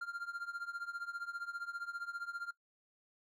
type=tone with tremolo; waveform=triangle; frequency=1394 Hz; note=F6; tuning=4 cents flat; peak=-34 dBFS; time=0.01-2.51 s; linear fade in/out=5 ms; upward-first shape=triangle; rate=15 Hz; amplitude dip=95%; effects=noise-tail reverb RT60 0.1 s tail -20 dB re dry